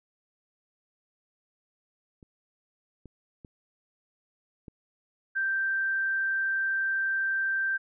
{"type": "clicks", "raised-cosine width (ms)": 3, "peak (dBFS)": [-38, -33, -32, -30], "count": 4, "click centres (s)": [2.228, 3.057, 3.448, 4.682]}
{"type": "tone", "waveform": "sine", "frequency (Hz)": 1568, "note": "G6", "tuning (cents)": 0, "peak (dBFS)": -25, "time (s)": [5.35, 7.78], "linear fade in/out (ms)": 20}
{"effects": []}